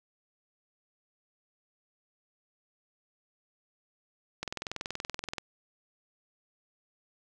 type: click train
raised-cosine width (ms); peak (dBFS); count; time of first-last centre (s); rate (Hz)
0.2; -17; 21; 4.43-5.382; 21
effects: none